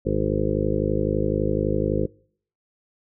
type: harmonic tone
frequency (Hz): 51.91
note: G#1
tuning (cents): 0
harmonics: 1 / 2 / 3 / 4 / 6 / 7 / 8 / 9 / 10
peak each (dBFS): -29 / -29 / -29 / -29 / -29 / -29 / -29 / -29 / -29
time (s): 0.05-2.07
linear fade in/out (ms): 20
effects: noise-tail reverb RT60 0.6 s tail -26 dB re dry